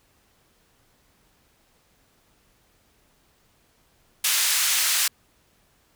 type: band-pass noise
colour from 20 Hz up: white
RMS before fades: -22 dBFS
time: 4.24-5.08 s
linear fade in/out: 5 ms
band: 1500 to 11000 Hz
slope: 12 dB/octave
effects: pink hiss -63 dBFS RMS until 5.95 s